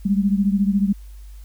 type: beating tone pair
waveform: sine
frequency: 196 / 210 Hz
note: G3 / G#3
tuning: 0 / +19 cents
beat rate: 14 Hz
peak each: -17 / -21 dBFS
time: 0.05-0.93 s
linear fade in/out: 10 ms
effects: added 50 Hz sine -36 dBFS peak until 1.44 s + white hiss -56 dBFS RMS until 1.44 s